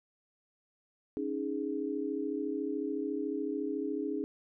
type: chord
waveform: sine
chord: C# suspended second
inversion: none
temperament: equal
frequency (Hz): 277.2 / 311.1 / 415.3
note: C#4 / D#4 / G#4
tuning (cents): 0 / 0 / 0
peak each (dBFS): -36 / -36 / -36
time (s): 1.17-4.24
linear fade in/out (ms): 0
effects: none